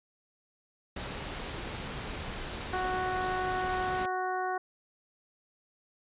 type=noise; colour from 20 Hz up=pink; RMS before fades=-38 dBFS; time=0.96-4.06 s; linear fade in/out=5 ms
type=harmonic tone; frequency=370 Hz; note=F#4; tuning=in tune; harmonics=1 / 2 / 3 / 4 / 5; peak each=-36 / -32 / -37 / -38 / -44 dBFS; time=2.73-4.58 s; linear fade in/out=5 ms
effects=resampled to 8000 Hz